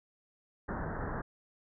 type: low-pass noise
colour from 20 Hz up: pink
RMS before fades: -37 dBFS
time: 0.68-1.22 s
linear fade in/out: 10 ms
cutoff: 1800 Hz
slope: 96 dB/octave
effects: none